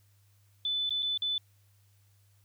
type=tone with dropouts; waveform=sine; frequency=3500 Hz; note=A7; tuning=10 cents flat; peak=-28 dBFS; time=0.65-1.38 s; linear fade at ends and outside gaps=2 ms; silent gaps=0.894-0.906 / 1.024-1.028 / 1.176-1.22 s; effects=added 100 Hz sine -62 dBFS peak until 2.44 s + white hiss -71 dBFS RMS until 2.44 s